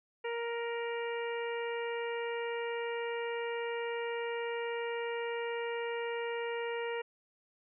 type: harmonic tone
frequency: 468.2 Hz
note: A#4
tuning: 8 cents sharp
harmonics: 1 / 2 / 3 / 4 / 5 / 6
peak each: -35 / -42 / -47 / -44 / -46 / -48 dBFS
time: 0.24-7.02 s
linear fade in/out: 10 ms
effects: none